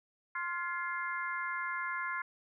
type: harmonic tone with a mistuned harmonic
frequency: 350 Hz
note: F4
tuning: 4 cents sharp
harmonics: 3 / 4 / 5 / 6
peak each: -38 / -39 / -40 / -41 dBFS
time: 0.35-2.22 s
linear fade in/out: 5 ms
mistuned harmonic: 5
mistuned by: -39 cents
effects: none